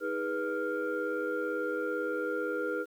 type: tone cluster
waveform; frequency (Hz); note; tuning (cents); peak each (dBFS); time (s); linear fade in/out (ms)
sine; 316.8 / 412.8 / 490.6 / 1397; D#4 / G#4 / B4 / F6; +31 / -10 / -12 / 0; -36 / -35 / -33 / -35; 0-2.86; 50
effects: tanh soft clip ceiling -23 dBFS + 10-bit